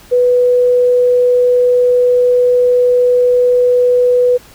sine tone, 493.9 Hz, B4, in tune, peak -7 dBFS, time 0.11-4.38 s, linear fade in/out 20 ms, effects pink hiss -41 dBFS RMS until 4.54 s

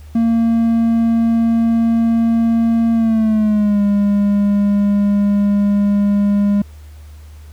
triangle tone with pitch glide, 229.3 to 203.1 Hz, A#3 to G#3, -28 to -38 cents, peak -9 dBFS, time 0.15-6.62 s, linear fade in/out 5 ms, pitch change -210 cents, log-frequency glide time 2.93-3.82 s, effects added 75 Hz sine -34 dBFS peak until 7.52 s + pink hiss -50 dBFS RMS until 7.52 s

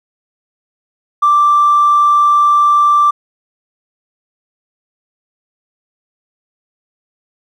triangle tone with tanh clipping, 1174.7 Hz, D6, in tune, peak -6 dBFS, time 1.22-3.11 s, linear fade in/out 10 ms, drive 1 dB, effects none

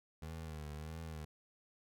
25% pulse tone with vibrato, 77.78 Hz, D#2, in tune, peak -40 dBFS, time 0.22-1.25 s, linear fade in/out 5 ms, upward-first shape sine, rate 1.6 Hz, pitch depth 79 cents each way, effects none

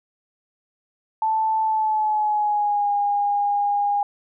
sine tone with pitch glide, 879 to 815.4 Hz, A5 to G#5, -2 to -32 cents, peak -18 dBFS, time 1.22-4.03 s, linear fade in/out 2 ms, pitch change -130 cents, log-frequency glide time 1.62-2.91 s, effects none

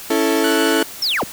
35% pulse chord, A major, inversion first, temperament equal, 277.2 / 329.6 / 440 Hz, C#4 / E4 / A4, 0 / 0 / 0 cents, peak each -19 / -17 / -17 dBFS, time 0.1-0.83 s, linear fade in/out 5 ms
25% pulse tone, 1480 Hz, F#6, in tune, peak -18 dBFS, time 0.44-0.83 s, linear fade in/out 2 ms
triangle linear sweep, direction down, 5640 to 69.3 Hz, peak -15 dBFS, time 1.02-1.24 s, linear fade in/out 5 ms
effects white hiss -34 dBFS RMS until 1.32 s

